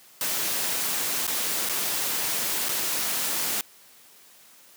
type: noise with dropouts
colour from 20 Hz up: white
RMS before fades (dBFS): -27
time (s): 0.21-3.61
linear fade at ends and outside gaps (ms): 1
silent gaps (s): 1.268-1.277 / 1.689-1.695 / 2.686-2.691
effects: white hiss -53 dBFS RMS until 4.76 s + high-pass 150 Hz 12 dB/octave